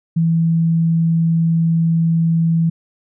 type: tone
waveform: sine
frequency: 164.9 Hz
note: E3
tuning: 1 cent sharp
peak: -12 dBFS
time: 0.16-2.7 s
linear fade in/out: 10 ms
effects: none